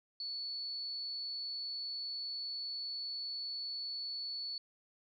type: tone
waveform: sine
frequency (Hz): 4435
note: C#8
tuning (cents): 0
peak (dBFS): -38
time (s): 0.2-4.58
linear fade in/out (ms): 2
effects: none